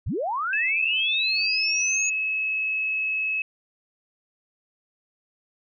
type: linear sweep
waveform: sine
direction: up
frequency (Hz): 43.65 to 6800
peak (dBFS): -24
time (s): 0.06-2.1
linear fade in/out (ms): 10
type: tone with pitch glide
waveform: sine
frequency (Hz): 2611 to 2581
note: E7 to E7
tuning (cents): -17 to -37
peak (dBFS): -23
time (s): 0.53-3.42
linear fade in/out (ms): 2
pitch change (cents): -20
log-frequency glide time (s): 1.14-1.35
effects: none

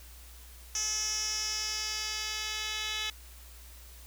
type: tone with band-pass filter sweep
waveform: 10% pulse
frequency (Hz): 430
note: A4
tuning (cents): -40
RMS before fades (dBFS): -34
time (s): 0.75-3.1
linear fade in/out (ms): 2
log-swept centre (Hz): 5900 to 3900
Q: 5.7
effects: added 60 Hz sine -49 dBFS peak until 4.06 s + white hiss -54 dBFS RMS until 4.06 s

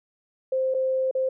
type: tone with dropouts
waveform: sine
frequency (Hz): 523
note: C5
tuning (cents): -1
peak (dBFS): -21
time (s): 0.52-1.29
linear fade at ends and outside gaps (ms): 5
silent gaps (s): 0.741-0.746 / 1.112-1.15
effects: none

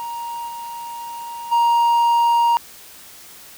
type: tone with level steps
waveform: triangle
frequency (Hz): 939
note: A#5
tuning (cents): +12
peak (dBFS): -24 / -27 / -11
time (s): 0-2.57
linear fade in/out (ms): 0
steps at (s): 0.47 / 1.51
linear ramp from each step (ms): 20
effects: white hiss -42 dBFS RMS until 3.57 s

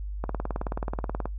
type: click train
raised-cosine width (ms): 1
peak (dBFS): -16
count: 20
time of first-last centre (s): 0.24-1.256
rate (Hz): 18.7
effects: noise-tail reverb RT60 0.1 s tail -20 dB re dry + added 50 Hz sine -31 dBFS peak until 1.38 s

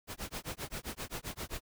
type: noise with tremolo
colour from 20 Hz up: pink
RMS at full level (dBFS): -38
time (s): 0.07-1.61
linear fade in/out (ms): 50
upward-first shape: sine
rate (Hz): 7.6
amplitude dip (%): 100
effects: none

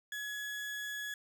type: tone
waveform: 35% pulse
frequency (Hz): 1687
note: G#6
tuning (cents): +27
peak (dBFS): -36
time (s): 0.12-1.14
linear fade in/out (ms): 2
effects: none

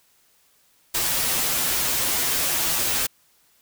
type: noise with comb filter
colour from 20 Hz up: white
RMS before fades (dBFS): -23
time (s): 0.94-3.07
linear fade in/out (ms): 10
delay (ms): 10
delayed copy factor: -1
effects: white hiss -61 dBFS RMS until 3.61 s

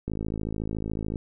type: click train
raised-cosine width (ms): 3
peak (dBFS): -18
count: 59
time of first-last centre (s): 0.08-1.158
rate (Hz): 53.8
effects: none

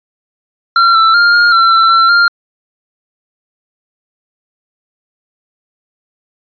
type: tone with pitch steps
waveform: square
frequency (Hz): 1369 / 1329 / 1403 / 1416 / 1354 / 1342 / 1351 / 1397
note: F6 / E6 / F6 / F6 / E6 / E6 / E6 / F6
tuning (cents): -35 / +14 / +8 / +23 / +46 / +31 / +42 / 0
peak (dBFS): -6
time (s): 0.76-2.28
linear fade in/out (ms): 2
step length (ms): 190
effects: resampled to 11025 Hz

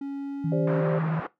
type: tone with pitch glide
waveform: triangle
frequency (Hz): 278.2 to 280.3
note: C#4 to C#4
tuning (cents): +6 to +19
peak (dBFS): -28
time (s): 0.01-0.81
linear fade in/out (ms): 5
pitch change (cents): +13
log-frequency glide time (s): 0.16-0.55
type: tone with vibrato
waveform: sine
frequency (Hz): 160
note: D#3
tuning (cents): +49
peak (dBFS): -24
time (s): 0.44-1.2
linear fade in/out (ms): 5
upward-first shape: sine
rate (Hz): 18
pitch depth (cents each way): 65
type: chord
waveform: sine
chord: G suspended fourth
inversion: none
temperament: just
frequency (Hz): 392 / 522.7 / 588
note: G4 / C5 / D5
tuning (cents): 0 / -2 / +2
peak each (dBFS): -30 / -30 / -30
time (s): 0.52-0.99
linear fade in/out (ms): 2
type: band-pass noise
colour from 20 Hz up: white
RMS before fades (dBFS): -35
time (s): 0.67-1.27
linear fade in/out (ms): 5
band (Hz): 210 to 1500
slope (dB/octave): 24
effects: noise-tail reverb RT60 0.2 s tail -19 dB re dry

